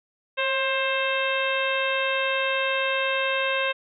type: harmonic tone with a mistuned harmonic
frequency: 529 Hz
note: C5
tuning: 19 cents sharp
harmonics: 1 / 2 / 3 / 4 / 5 / 6 / 7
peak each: -27 / -30 / -29 / -32 / -28 / -34 / -35 dBFS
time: 0.37-3.73 s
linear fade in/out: 20 ms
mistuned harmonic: 1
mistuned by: +32 cents
effects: none